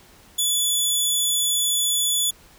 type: tone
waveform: 15% pulse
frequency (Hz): 3441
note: A7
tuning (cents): -39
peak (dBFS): -12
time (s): 0.38-2.31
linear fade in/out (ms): 10
effects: pink hiss -51 dBFS RMS until 2.58 s